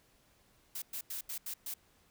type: noise bursts at uneven times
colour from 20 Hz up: blue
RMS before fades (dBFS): -40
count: 6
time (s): 0.75-0.82 / 0.93-1.01 / 1.1-1.21 / 1.29-1.38 / 1.46-1.54 / 1.66-1.74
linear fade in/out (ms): 5
effects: pink hiss -68 dBFS RMS until 2.1 s